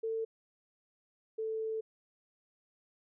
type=tone pair in turn; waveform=sine; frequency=447.9 / 441.5 Hz; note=A4 / A4; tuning=+31 / +6 cents; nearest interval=unison; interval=25 cents; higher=first; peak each=-32 / -33 dBFS; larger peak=first; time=0.03-0.25 / 1.38-1.81 s; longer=second; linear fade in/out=10 ms; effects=none